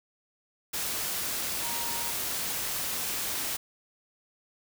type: tone in noise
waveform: sine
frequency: 938 Hz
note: A#5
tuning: 11 cents sharp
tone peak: -39 dBFS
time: 1.62-2.11 s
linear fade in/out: 10 ms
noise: white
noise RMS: -32 dBFS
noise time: 0.73-3.57 s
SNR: -10 dB
effects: none